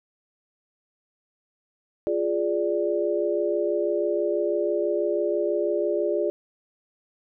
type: chord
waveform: sine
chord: D diminished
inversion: first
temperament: equal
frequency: 349.2 / 415.3 / 587.3 Hz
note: F4 / Ab4 / D5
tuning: 0 / 0 / 0 cents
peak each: -26 dBFS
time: 2.07-6.3 s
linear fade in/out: 0 ms
effects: none